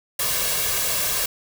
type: noise with comb filter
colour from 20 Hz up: white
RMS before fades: -23 dBFS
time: 0.19-1.26 s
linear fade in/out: 5 ms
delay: 1.8 ms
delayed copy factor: +0.65
effects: none